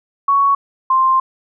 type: tone pair in turn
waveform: sine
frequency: 1115 / 1049.9 Hz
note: C#6 / C6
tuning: +10 / +6 cents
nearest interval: minor second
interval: 104 cents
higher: first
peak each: -10 dBFS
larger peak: neither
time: 0.28-0.55 / 0.9-1.2 s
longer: second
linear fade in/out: 5 ms
effects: none